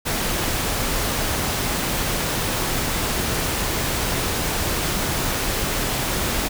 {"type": "noise", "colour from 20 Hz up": "pink", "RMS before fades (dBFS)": -23, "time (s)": [0.05, 6.49], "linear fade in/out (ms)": 20, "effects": []}